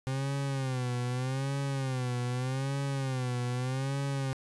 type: tone with vibrato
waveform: 40% pulse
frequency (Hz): 130.81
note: C3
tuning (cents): 0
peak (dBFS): -29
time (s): 0.07-4.33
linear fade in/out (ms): 0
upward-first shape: sine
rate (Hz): 0.82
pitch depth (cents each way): 110
effects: resampled to 24000 Hz + 11-bit